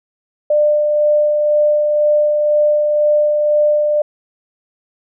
sine tone with tremolo, 597 Hz, D5, 28 cents sharp, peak -9 dBFS, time 0.5-4.02 s, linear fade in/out 5 ms, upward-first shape sine, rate 2 Hz, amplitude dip 30%, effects none

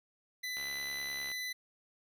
25% pulse tone, 2001 Hz, B6, 22 cents sharp, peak -33 dBFS, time 0.43-1.53 s, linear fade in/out 10 ms
click train, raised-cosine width 0.3 ms, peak -31 dBFS, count 53, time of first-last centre 0.57-1.316 s, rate 69.7 Hz
effects none

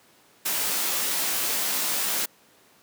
white noise with comb filter, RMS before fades -26 dBFS, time 0.45-2.26 s, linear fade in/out 10 ms, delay 16 ms, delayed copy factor -0.65, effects pink hiss -57 dBFS RMS until 2.82 s + high-pass 200 Hz 12 dB/octave

